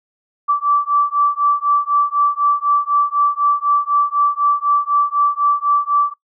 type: beating tone pair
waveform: sine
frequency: 1159 / 1163 Hz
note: D6 / D6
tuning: -23 / -17 cents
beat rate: 4 Hz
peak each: -16 dBFS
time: 0.48-6.14 s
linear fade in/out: 20 ms
effects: noise-tail reverb RT60 0.1 s tail -21 dB re dry